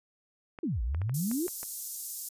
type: clicks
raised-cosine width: 0.5 ms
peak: -28 dBFS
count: 7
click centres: 0.588 / 0.947 / 1.017 / 1.095 / 1.314 / 1.481 / 1.631 s
type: exponential two-way sweep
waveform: sine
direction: down then up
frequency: 378.8 to 51.91 to 378.8 Hz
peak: -28 dBFS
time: 0.63-1.47 s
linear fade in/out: 5 ms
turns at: 0.82 s
type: high-pass noise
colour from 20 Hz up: white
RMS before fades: -37 dBFS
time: 1.14-2.29 s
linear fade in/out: 5 ms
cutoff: 5900 Hz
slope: 24 dB/octave
effects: resampled to 32000 Hz